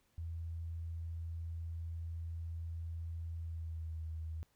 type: tone with pitch glide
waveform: sine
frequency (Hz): 82.9 to 80.12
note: E2 to E2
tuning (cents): +10 to -49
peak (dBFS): -39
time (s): 0.18-4.43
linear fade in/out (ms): 0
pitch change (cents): -59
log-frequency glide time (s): 3.36-4.01
effects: pink hiss -75 dBFS RMS until 4.55 s